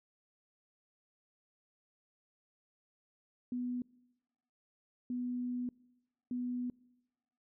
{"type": "tone bursts at uneven times", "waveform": "sine", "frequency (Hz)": 246.9, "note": "B3", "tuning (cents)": 0, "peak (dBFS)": -34, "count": 3, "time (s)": [[3.52, 3.82], [5.1, 5.69], [6.31, 6.7]], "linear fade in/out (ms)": 2, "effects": ["noise-tail reverb RT60 1.0 s tail -24 dB re dry"]}